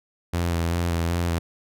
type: tone with vibrato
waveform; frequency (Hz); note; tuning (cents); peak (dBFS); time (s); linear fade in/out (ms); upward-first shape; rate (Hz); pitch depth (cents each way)
sawtooth; 85.1; F2; -44; -18; 0.33-1.39; 10; square; 2.6; 23
effects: none